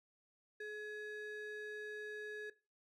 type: ring-modulated tone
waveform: triangle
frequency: 1056 Hz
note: C6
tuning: 16 cents sharp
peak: -38 dBFS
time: 0.6-2.5 s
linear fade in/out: 5 ms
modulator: 632 Hz
effects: noise-tail reverb RT60 0.3 s tail -18 dB re dry